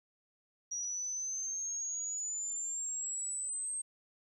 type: exponential sweep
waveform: sine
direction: up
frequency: 5760 to 8410 Hz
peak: -35 dBFS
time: 0.71-3.82 s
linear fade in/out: 10 ms
effects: 12-bit